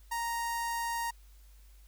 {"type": "tone with notch filter", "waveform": "sawtooth", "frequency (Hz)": 932.3, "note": "A#5", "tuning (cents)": 0, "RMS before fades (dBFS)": -34, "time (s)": [0.11, 1.11], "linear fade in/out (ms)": 10, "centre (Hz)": 3300, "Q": 1.4, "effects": ["added 50 Hz sine -53 dBFS peak until 1.87 s", "white hiss -66 dBFS RMS until 1.87 s"]}